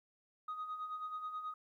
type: tone with tremolo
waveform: sine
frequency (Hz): 1249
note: D#6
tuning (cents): +6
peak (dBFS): -36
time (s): 0.48-1.54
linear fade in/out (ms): 5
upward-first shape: sine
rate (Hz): 9.3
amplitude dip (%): 60
effects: tanh soft clip ceiling -36 dBFS + 13-bit